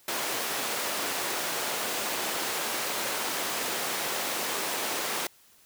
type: high-pass noise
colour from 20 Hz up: pink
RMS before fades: -31 dBFS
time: 0.08-5.27 s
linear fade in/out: 2 ms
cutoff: 410 Hz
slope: 12 dB/octave
effects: white hiss -59 dBFS RMS until 5.65 s